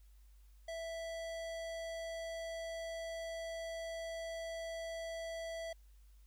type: tone with low-pass filter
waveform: square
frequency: 659.3 Hz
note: E5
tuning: in tune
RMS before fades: -43 dBFS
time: 0.68-5.73 s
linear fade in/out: 5 ms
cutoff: 8500 Hz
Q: 0.67
effects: added 50 Hz sine -58 dBFS peak until 6.26 s + white hiss -75 dBFS RMS until 6.26 s